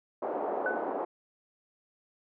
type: band-pass noise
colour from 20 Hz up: white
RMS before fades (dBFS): -33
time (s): 0.22-1.05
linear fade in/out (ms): 5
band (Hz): 310 to 820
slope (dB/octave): 24
type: tone with exponential decay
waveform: sine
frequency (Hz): 1495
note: F#6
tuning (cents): +17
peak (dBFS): -26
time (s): 0.66-0.93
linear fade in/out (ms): 2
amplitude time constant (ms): 58
effects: none